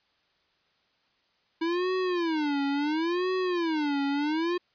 square tone with vibrato, 322.5 Hz, E4, 38 cents flat, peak -26 dBFS, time 1.61-4.58 s, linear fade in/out 10 ms, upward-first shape sine, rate 0.72 Hz, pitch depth 250 cents each way, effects white hiss -69 dBFS RMS until 4.74 s + resampled to 11025 Hz

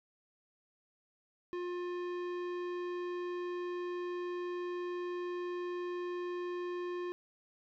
sine tone with tanh clipping, 354.8 Hz, F4, 27 cents sharp, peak -38 dBFS, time 1.53-7.12 s, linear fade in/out 0 ms, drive 16 dB, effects none

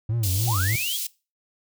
triangle tone with vibrato, 103.83 Hz, G#2, in tune, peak -20 dBFS, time 0.09-0.76 s, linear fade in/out 5 ms, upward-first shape sine, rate 3.3 Hz, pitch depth 230 cents each way
white high-pass noise, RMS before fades -29 dBFS, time 0.23-1.07 s, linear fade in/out 5 ms, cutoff 3100 Hz, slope 24 dB/octave
sine linear sweep, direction up, 697 to 3385 Hz, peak -27 dBFS, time 0.47-0.97 s, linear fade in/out 10 ms
effects noise-tail reverb RT60 0.3 s tail -21 dB re dry

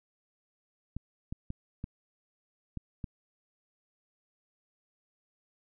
clicks, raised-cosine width 5 ms, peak -24 dBFS, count 6, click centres 0.966 / 1.325 / 1.504 / 1.841 / 2.773 / 3.042 s, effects none

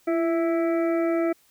harmonic tone with a mistuned harmonic, 329.6 Hz, E4, in tune, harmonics 1 / 2 / 4 / 5 / 6 / 7, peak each -22 / -26 / -35 / -46 / -40 / -41 dBFS, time 0.07-1.33 s, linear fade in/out 10 ms, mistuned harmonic 1, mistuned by +36 cents, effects white hiss -61 dBFS RMS until 1.5 s

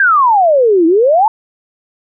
sine exponential two-way sweep, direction down then up, 1639 to 316.7 to 912 Hz, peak -6 dBFS, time 0-1.28 s, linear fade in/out 2 ms, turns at 0.86 s, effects none

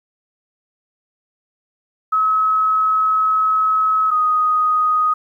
sine tone pair in turn, 1284 / 1247.4 Hz, E6 / D#6, -46 / +4 cents, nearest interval minor second, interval 50 cents, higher first, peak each -13 dBFS, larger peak neither, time 2.12-4.11 / 4.11-5.14 s, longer first, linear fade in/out 10 ms, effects 9-bit

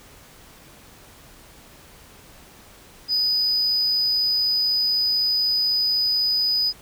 sine tone, 4978 Hz, D#8, in tune, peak -16 dBFS, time 3.08-6.73 s, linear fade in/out 50 ms, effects tanh soft clip ceiling -17 dBFS + pink hiss -48 dBFS RMS until 6.81 s

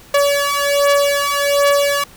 sawtooth beating tone pair, 568 / 569.3 Hz, C#5 / C#5, +42 / +46 cents, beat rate 1.3 Hz, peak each -12 dBFS, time 0.14-2.04 s, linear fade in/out 5 ms, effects pink hiss -43 dBFS RMS until 2.16 s

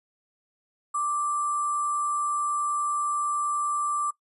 sine tone with sample-and-hold, 1174.7 Hz, D6, in tune, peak -24 dBFS, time 0.94-4.11 s, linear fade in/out 10 ms, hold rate 8820 Hz, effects noise-tail reverb RT60 0.1 s tail -19 dB re dry + resampled to 32000 Hz

